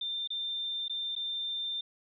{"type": "tone with dropouts", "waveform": "sine", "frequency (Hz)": 3587, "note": "A7", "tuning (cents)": 33, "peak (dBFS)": -32, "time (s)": [0.01, 1.81], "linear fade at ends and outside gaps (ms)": 5, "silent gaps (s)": [[0.275, 0.303], [0.882, 0.896], [1.153, 1.162]], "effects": []}